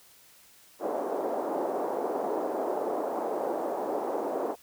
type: band-pass noise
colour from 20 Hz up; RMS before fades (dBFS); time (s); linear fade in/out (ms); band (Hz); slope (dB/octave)
white; -31; 0.79-4.56; 50; 310 to 760; 24
effects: white hiss -57 dBFS RMS until 4.62 s